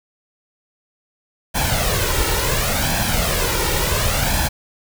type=noise with flanger; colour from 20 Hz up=pink; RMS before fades=-19 dBFS; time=1.54-4.49 s; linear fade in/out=20 ms; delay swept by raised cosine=1.2 to 2.19 ms; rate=0.7 Hz; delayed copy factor=+0.65; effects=none